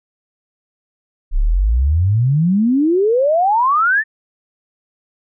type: exponential sweep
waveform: sine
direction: up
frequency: 30.87 to 1832 Hz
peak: -11 dBFS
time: 1.31-4.04 s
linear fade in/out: 50 ms
effects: none